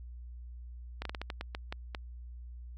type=slowing click train; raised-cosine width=0.3 ms; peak=-21 dBFS; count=10; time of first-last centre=1.02-1.948 s; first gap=33 ms; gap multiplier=1.27; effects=added 60 Hz sine -43 dBFS peak until 2.77 s